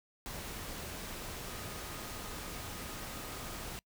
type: tone in noise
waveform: sine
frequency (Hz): 1244.5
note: D#6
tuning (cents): 0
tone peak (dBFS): -54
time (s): 1.47-3.64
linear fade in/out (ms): 0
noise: pink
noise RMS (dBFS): -43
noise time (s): 0.26-3.79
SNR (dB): -14
effects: noise-tail reverb RT60 0.1 s tail -26 dB re dry